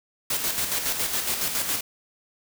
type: noise with tremolo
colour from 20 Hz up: white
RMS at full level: -25 dBFS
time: 0.3-1.81 s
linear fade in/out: 5 ms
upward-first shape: square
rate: 7.2 Hz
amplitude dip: 45%
effects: none